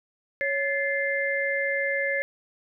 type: tone cluster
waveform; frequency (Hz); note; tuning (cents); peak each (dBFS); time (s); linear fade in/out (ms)
sine; 554 / 1733 / 2090; C#5 / A6 / C7; -1 / -27 / -2; -28; 0.41-2.22; 0
effects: none